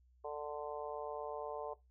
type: harmonic tone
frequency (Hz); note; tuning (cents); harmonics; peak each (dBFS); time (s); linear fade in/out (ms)
148.1; D3; +15; 3 / 4 / 5 / 6 / 7; -43 / -45 / -47 / -49 / -50; 0.24-1.74; 10
effects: noise-tail reverb RT60 0.2 s tail -17 dB re dry + added 62 Hz sine -65 dBFS peak until 1.9 s